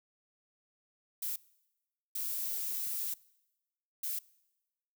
violet noise bursts at uneven times, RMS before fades -36 dBFS, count 3, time 1.22-1.36 / 2.15-3.14 / 4.03-4.19 s, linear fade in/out 5 ms, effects noise-tail reverb RT60 1.0 s tail -23 dB re dry

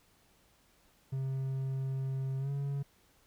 triangle tone with pitch glide, 133.6 to 140.16 Hz, C3 to C#3, +36 to +19 cents, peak -30 dBFS, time 1.12-2.83 s, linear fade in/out 10 ms, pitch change +83 cents, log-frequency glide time 2.39-2.5 s, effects pink hiss -67 dBFS RMS until 3.26 s

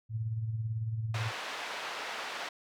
sine tone with tremolo, 111.6 Hz, A2, 25 cents sharp, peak -29 dBFS, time 0.09-1.32 s, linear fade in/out 50 ms, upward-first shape sine, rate 18 Hz, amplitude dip 50%
pink band-pass noise, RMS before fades -39 dBFS, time 1.14-2.49 s, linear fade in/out 5 ms, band 740 to 3600 Hz, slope 12 dB/octave
effects none

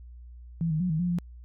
sine tone with pitch steps, 166.3 / 155.8 / 181.3 / 157.7 / 177.3 / 173.8 Hz, E3 / D#3 / F#3 / D#3 / F3 / F3, +16 / +3 / -35 / +24 / +26 / -8 cents, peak -24 dBFS, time 0.61-1.186 s, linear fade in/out 0 ms, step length 96 ms, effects added 60 Hz sine -43 dBFS peak until 1.44 s

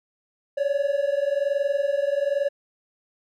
triangle tone pair together, 554.4 / 575.5 Hz, C#5 / D5, 0 / -35 cents, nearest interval minor second, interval 65 cents, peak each -22 dBFS, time 0.57-2.49 s, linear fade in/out 10 ms, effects none

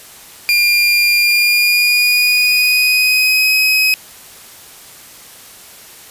30% pulse tone with pitch glide, 2400 to 2534 Hz, D7 to D#7, +37 to +31 cents, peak -7 dBFS, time 0.49-3.94 s, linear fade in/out 0 ms, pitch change +94 cents, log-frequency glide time 1.21-3.55 s, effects white hiss -38 dBFS RMS until 6.1 s + resampled to 32000 Hz

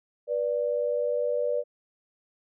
sine tone pair together, 487.6 / 587.3 Hz, B4 / D5, -22 / 0 cents, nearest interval minor third, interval 322 cents, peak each -27 dBFS, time 0.27-1.64 s, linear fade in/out 50 ms, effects none

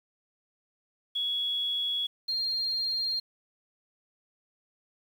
sine tone pair in turn, 3357 / 4205 Hz, G#7 / C8, +18 / +8 cents, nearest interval major third, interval 390 cents, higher second, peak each -27 dBFS, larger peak neither, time 1.15-2.07 / 2.28-3.2 s, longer neither, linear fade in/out 10 ms, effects 9-bit

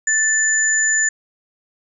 sine tone pair together, 1760 / 7016 Hz, A6 / A8, 0 / -6 cents, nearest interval 2 octaves, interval 2394 cents, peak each -17 dBFS, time 0.07-1.09 s, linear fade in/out 5 ms, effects none

